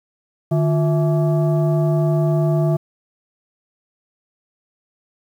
sine tone with frequency modulation, 151.9 Hz, D#3, 41 cents flat, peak -14 dBFS, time 0.51-2.77 s, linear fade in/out 10 ms, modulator 504 Hz, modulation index 0.77, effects 8-bit

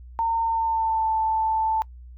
sine tone with pitch glide, 912 to 882.5 Hz, A#5 to A5, -38 to +5 cents, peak -20 dBFS, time 0.19-1.82 s, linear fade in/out 0 ms, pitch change -57 cents, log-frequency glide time 0.41-1.11 s, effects noise-tail reverb RT60 0.1 s tail -23 dB re dry + added 61 Hz sine -40 dBFS peak until 2.17 s

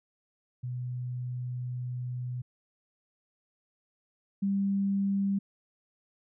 sine tone pair in turn, 124.4 / 197.47 Hz, B2 / G3, +13 / +13 cents, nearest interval minor sixth, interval 800 cents, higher second, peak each -32 / -25 dBFS, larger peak second, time 0.63-2.42 / 4.42-5.39 s, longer first, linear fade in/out 10 ms, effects none

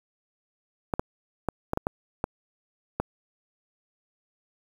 clicks, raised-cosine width 1 ms, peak -11 dBFS, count 8, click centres 0.938 / 0.995 / 1.487 / 1.734 / 1.774 / 1.869 / 2.241 / 3 s, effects 7-bit

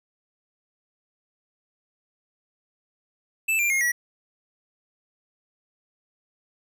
square tone with pitch steps, 2637 / 2377 / 2142 / 1930.4 Hz, E7 / D7 / C7 / B6, 0 / +20 / +40 / -40 cents, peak -21 dBFS, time 3.48-3.92 s, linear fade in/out 10 ms, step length 110 ms, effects none

